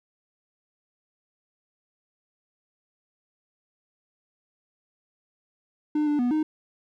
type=tone with pitch steps; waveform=triangle; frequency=301.1 / 295 / 244.8 / 309.2 Hz; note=D4 / D4 / B3 / D#4; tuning=+43 / +8 / -15 / -11 cents; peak=-19 dBFS; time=5.95-6.43 s; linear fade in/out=5 ms; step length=120 ms; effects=none